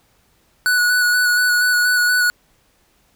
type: tone with vibrato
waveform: square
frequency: 1473 Hz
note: F#6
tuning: 8 cents flat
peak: -14 dBFS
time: 0.66-2.3 s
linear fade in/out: 0 ms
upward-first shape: square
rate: 4.2 Hz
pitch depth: 16 cents each way
effects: pink hiss -59 dBFS RMS until 3.15 s